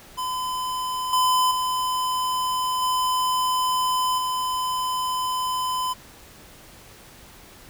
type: tone with level steps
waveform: square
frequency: 1015 Hz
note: B5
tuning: 47 cents sharp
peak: -26 / -18 / -23 / -21 / -24 dBFS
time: 0.17-5.94 s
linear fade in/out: 20 ms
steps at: 1.13 / 1.51 / 2.82 / 4.18 s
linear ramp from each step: 2 ms
effects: pink hiss -47 dBFS RMS until 7.69 s